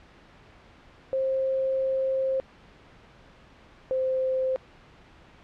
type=tone pair in turn; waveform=sine; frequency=530 / 521.2 Hz; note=C5 / C5; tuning=+22 / -7 cents; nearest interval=unison; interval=29 cents; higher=first; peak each=-23 dBFS; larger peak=neither; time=1.13-2.4 / 3.91-4.56 s; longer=first; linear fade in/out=0 ms; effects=pink hiss -53 dBFS RMS until 5.43 s + low-pass 3000 Hz 12 dB/octave